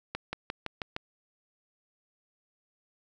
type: accelerating click train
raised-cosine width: 0.3 ms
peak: -17 dBFS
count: 6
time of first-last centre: 0.15-0.964 s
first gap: 180 ms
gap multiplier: 0.95
effects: none